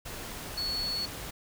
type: tone in noise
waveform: sine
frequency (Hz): 4400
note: C#8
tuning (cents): -14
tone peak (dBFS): -30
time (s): 0.57-1.06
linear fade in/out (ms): 10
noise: pink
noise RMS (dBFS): -40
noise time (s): 0.05-1.31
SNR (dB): +7
effects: none